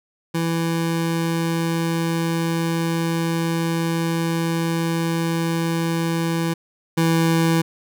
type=tone pair in turn; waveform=25% pulse; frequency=165.9 / 164.56 Hz; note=E3 / E3; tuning=+11 / -3 cents; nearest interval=unison; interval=14 cents; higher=first; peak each=-16 / -12 dBFS; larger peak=second; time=0.34-6.54 / 6.97-7.62 s; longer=first; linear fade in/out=10 ms; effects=none